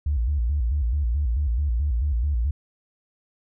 sine tone with vibrato, 65.1 Hz, C2, 8 cents flat, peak -19 dBFS, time 0.06-2.51 s, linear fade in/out 5 ms, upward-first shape square, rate 4.6 Hz, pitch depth 200 cents each way, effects tanh soft clip ceiling -15 dBFS

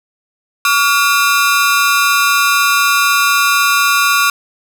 sawtooth ring-modulated tone, 1274 Hz, D#6, 41 cents sharp, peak -3 dBFS, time 0.65-4.3 s, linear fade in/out 2 ms, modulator 138 Hz, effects none

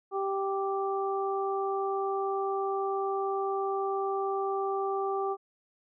harmonic tone, 391 Hz, G4, 4 cents flat, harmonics 1 / 2 / 3, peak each -30 / -33 / -35 dBFS, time 0.11-5.37 s, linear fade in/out 50 ms, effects none

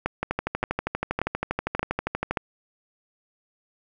two click trains, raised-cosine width 0.5 ms, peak -9 / -10 dBFS, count 5 / 27, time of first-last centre 0.06-2.372 / 0.23-2.31 s, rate 1.73 / 12.5 Hz, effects none

